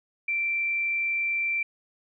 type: tone with frequency modulation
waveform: sine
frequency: 2349 Hz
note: D7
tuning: in tune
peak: -24 dBFS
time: 0.28-1.63 s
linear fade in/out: 5 ms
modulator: 51.9 Hz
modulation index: 0.31
effects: none